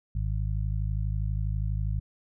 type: harmonic tone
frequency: 52.3 Hz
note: G#1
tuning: 13 cents sharp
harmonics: 1 / 2 / 3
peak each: -28 / -30 / -37 dBFS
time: 0.15-2 s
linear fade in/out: 5 ms
effects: none